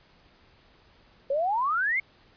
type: exponential sweep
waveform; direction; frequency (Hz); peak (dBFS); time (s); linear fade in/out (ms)
sine; up; 530 to 2217; -23; 1.3-2; 5
effects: pink hiss -59 dBFS RMS until 2.36 s + resampled to 11025 Hz